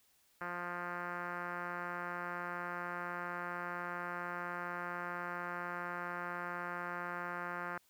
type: tone with low-pass filter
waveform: 5% pulse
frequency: 175.7 Hz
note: F3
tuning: 11 cents sharp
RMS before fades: -41 dBFS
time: 0.41-7.78 s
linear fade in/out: 2 ms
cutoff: 1500 Hz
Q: 2.3
effects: white hiss -71 dBFS RMS until 7.89 s